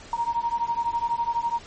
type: beating tone pair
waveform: sine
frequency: 931 / 943 Hz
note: A#5 / A#5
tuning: -2 / +20 cents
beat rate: 12 Hz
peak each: -26 dBFS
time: 0.13-1.59 s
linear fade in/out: 2 ms
effects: pink hiss -45 dBFS RMS until 1.66 s + MP3 32 kbps